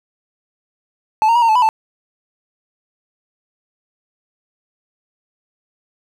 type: tone with pitch steps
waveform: triangle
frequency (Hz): 869 / 923 / 959 / 917 / 870 / 990 / 881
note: A5 / A#5 / A#5 / A#5 / A5 / B5 / A5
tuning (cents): -22 / -17 / +49 / -29 / -20 / +4 / +2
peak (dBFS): -8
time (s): 1.22-1.689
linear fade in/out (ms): 0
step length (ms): 67
effects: none